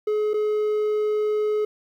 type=tone with dropouts; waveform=triangle; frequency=424.3 Hz; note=G#4; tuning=37 cents sharp; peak=-18 dBFS; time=0.07-1.65 s; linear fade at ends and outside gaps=5 ms; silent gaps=0.335-0.34 s; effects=10-bit